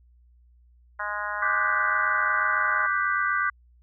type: harmonic tone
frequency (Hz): 207.7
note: G#3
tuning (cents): 0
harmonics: 3 / 4 / 5 / 6 / 7 / 8 / 9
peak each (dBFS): -39 / -38 / -33 / -37 / -32 / -36 / -39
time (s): 0.99-2.87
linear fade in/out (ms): 10
type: chord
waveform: sine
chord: G major seventh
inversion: second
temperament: equal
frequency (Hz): 1174.7 / 1480 / 1568 / 1975.5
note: D6 / F#6 / G6 / B6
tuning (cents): 0 / 0 / 0 / 0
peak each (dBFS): -26 / -28 / -27 / -31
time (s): 1.42-3.5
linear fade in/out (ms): 5
effects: added 60 Hz sine -54 dBFS peak until 3.82 s